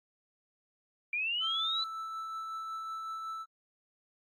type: linear sweep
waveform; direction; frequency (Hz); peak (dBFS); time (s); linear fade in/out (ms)
sine; up; 2349 to 4031; -30; 1.13-1.84; 2
type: tone with tremolo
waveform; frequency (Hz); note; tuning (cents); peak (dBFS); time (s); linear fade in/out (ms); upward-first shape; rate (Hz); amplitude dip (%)
triangle; 1318.5; E6; 0; -34; 1.4-3.46; 50; triangle; 5.4; 25
effects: AAC 48 kbps